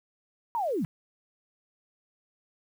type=linear sweep; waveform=sine; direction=down; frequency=968 to 138.59 Hz; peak=-26 dBFS; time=0.55-0.85 s; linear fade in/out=0 ms
type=clicks; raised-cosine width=0.5 ms; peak=-34 dBFS; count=2; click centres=0.846 / 0.849 s
effects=9-bit